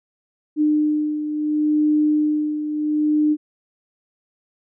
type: beating tone pair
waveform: sine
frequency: 302 / 302.72 Hz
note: D4 / D#4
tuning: +48 / -47 cents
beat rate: 0.72 Hz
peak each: -17 / -24 dBFS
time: 0.56-3.37 s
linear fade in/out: 50 ms
effects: none